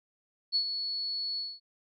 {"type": "tone with ADSR envelope", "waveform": "sine", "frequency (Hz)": 4400, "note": "C#8", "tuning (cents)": -14, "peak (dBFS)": -23, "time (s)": [0.52, 1.6], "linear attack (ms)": 36, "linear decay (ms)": 81, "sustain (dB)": -8, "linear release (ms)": 220, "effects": []}